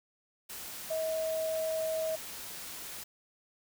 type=tone in noise; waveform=sine; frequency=639 Hz; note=D#5; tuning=46 cents sharp; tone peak=-30 dBFS; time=0.9-2.16 s; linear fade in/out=10 ms; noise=white; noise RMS=-43 dBFS; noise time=0.49-3.04 s; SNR=+10 dB; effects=none